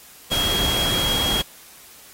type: tone in noise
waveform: sine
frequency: 3282 Hz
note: G#7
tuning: 21 cents flat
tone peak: -21 dBFS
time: 0.31-1.42 s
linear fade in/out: 10 ms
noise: pink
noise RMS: -25 dBFS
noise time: 0.31-1.42 s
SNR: +1 dB
effects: white hiss -46 dBFS RMS until 2.13 s + AAC 48 kbps